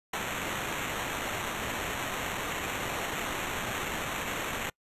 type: noise with sample-and-hold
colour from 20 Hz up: violet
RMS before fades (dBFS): -34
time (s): 0.13-4.7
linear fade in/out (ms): 5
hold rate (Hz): 4900
effects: noise-tail reverb RT60 0.1 s tail -26 dB re dry + resampled to 32000 Hz